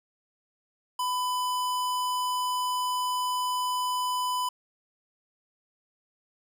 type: tone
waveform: square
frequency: 1000 Hz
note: B5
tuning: 21 cents sharp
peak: -27 dBFS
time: 0.99-4.49 s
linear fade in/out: 5 ms
effects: 10-bit